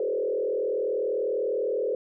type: tone with frequency modulation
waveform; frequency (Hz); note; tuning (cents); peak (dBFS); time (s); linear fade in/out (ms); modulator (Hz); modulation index
sine; 466.2; A#4; 0; -24; 0-1.95; 2; 40.2; 1.8
effects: none